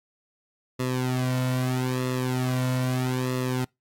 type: tone with flanger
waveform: sawtooth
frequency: 127.5 Hz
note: C3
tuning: 44 cents flat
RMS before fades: -26 dBFS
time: 0.79-3.65 s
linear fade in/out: 10 ms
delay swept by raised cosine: 1.3 to 2.5 ms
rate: 0.78 Hz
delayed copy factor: -0.95
effects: noise-tail reverb RT60 0.2 s tail -26 dB re dry + AAC 64 kbps